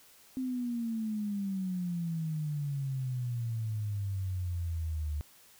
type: exponential sweep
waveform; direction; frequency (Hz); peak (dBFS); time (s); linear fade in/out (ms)
sine; down; 261.6 to 73.42; -31; 0.37-5.21; 0
effects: white hiss -59 dBFS RMS until 5.59 s